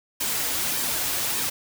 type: noise with flanger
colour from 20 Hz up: white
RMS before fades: -26 dBFS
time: 0.2-1.5 s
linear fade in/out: 10 ms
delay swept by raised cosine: 1.4 to 5.3 ms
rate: 1.7 Hz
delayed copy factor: -0.5
effects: none